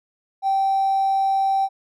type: tone with hard clipping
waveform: triangle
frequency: 778 Hz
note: G5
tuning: 13 cents flat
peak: -17 dBFS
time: 0.42-1.69 s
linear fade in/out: 50 ms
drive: 3 dB
effects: none